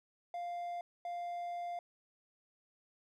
triangle tone bursts at uneven times, 698.5 Hz, F5, in tune, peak -36 dBFS, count 2, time 0.34-0.81 / 1.05-1.79 s, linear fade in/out 2 ms, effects none

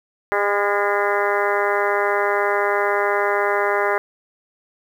harmonic tone with a mistuned harmonic, 202.9 Hz, G#3, 40 cents flat, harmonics 2 / 3 / 4 / 5 / 6 / 7 / 8 / 9 / 10, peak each -22 / -24 / -25 / -26 / -27 / -27 / -28 / -29 / -29 dBFS, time 0.32-3.98 s, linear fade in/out 0 ms, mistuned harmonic 8, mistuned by +30 cents, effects 8-bit

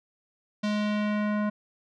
square tone with low-pass filter sweep, 209.5 Hz, G#3, 15 cents sharp, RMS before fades -27 dBFS, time 0.63-1.5 s, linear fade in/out 10 ms, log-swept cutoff 4700 to 1400 Hz, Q 1.3, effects none

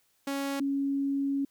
sawtooth / sine tone pair in turn, 277.2 / 277.2 Hz, C#4 / C#4, 0 / 0 cents, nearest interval unison, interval 0 cents, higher neither, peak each -26 dBFS, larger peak neither, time 0.27-0.6 / 0.6-1.45 s, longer second, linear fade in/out 5 ms, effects white hiss -70 dBFS RMS until 1.5 s

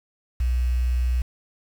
sine tone with quantisation, 61.74 Hz, B1, in tune, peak -19 dBFS, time 0.4-1.22 s, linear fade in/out 5 ms, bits 7, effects none

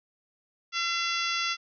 harmonic tone, 680 Hz, F5, 46 cents flat, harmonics 2 / 3 / 4 / 5 / 6 / 7 / 8 / 9, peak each -32 / -34 / -33 / -34 / -41 / -35 / -40 / -40 dBFS, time 0.72-1.57 s, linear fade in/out 50 ms, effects none

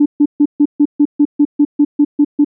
sine tone bursts, 291.8 Hz, D4, 11 cents flat, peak -5 dBFS, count 13, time 0-2.447 s, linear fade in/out 10 ms, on 59 ms, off 140 ms, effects tanh soft clip ceiling -1 dBFS

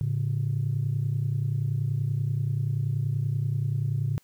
sine tone pair together, 110 / 140.44 Hz, A2 / C#3, 0 / +23 cents, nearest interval major third, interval 423 cents, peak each -26 dBFS, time 0.01-4.18 s, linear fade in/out 0 ms, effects tanh soft clip ceiling -18 dBFS + white hiss -64 dBFS RMS until 4.23 s

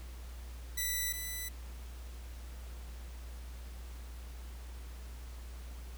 5% pulse tone pair in turn, 1975.5 / 1989.2 Hz, B6 / B6, 0 / +12 cents, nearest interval unison, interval 12 cents, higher second, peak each -22 / -28 dBFS, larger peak first, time 0.77-1.13 / 1.13-1.49 s, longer neither, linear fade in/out 10 ms, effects added 60 Hz sine -43 dBFS peak until 5.97 s + pink hiss -56 dBFS RMS until 5.97 s

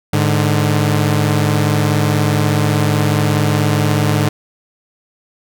sawtooth tone pair together, 104.8 / 148.94 Hz, G#2 / D3, +16 / +25 cents, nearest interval tritone, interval 609 cents, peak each -11 dBFS, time 0.13-4.29 s, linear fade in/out 5 ms, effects none

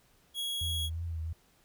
45% pulse tone, 3322 Hz, G#7, in tune, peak -32 dBFS, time 0.34-0.9 s, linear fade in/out 50 ms
sine tone with vibrato, 82.41 Hz, E2, in tune, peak -33 dBFS, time 0.61-1.33 s, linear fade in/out 5 ms, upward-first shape triangle, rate 2.9 Hz, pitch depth 64 cents each way
effects pink hiss -66 dBFS RMS until 1.64 s

